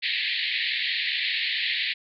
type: band-pass noise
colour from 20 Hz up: pink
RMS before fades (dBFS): -27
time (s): 0.02-1.94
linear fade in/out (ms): 20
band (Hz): 1800 to 4400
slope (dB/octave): 96
effects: none